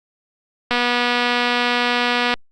click train, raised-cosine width 0.3 ms, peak -3 dBFS, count 397, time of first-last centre 0.71-2.34 s, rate 243 Hz, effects Opus 48 kbps

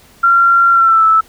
sine tone with pitch glide, 1375 to 1312.9 Hz, F6 to E6, -27 to -7 cents, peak -6 dBFS, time 0.23-1.21 s, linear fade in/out 10 ms, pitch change -80 cents, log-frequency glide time 0.71-1.05 s, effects pink hiss -45 dBFS RMS until 1.28 s

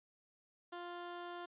15% pulse tone, 350 Hz, F4, 4 cents sharp, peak -38 dBFS, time 0.72-1.46 s, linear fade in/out 10 ms, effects resampled to 8000 Hz

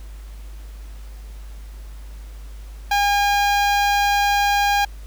sawtooth tone with notch filter, 811 Hz, G#5, 41 cents flat, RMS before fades -18 dBFS, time 2.91-4.85 s, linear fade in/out 5 ms, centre 9500 Hz, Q 0.82, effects added 51 Hz sine -33 dBFS peak until 5.06 s + pink hiss -50 dBFS RMS until 5.06 s

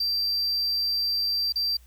triangle tone with dropouts, 4699 Hz, D8, in tune, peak -22 dBFS, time 0-1.77 s, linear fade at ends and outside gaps 5 ms, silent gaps 1.524-1.557 s, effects added 60 Hz sine -50 dBFS peak until 1.86 s + white hiss -61 dBFS RMS until 1.86 s

